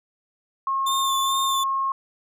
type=tone; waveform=sine; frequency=1080 Hz; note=C#6; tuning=45 cents flat; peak=-21 dBFS; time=0.67-1.92 s; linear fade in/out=2 ms
type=tone with vibrato; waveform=sawtooth; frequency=3563 Hz; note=A7; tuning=21 cents sharp; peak=-22 dBFS; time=0.86-1.64 s; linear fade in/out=10 ms; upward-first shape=sine; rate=2.3 Hz; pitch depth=33 cents each way
effects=none